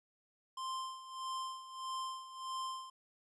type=tone with tremolo; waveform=square; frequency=1046.5 Hz; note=C6; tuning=in tune; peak=-38 dBFS; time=0.57-2.9 s; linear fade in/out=5 ms; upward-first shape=sine; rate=1.6 Hz; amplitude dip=75%; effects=resampled to 24000 Hz + 13-bit